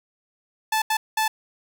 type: tone bursts at uneven times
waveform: sawtooth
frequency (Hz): 874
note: A5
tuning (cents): -12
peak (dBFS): -16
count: 3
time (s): 0.72-0.82 / 0.9-0.97 / 1.17-1.28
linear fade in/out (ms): 5
effects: none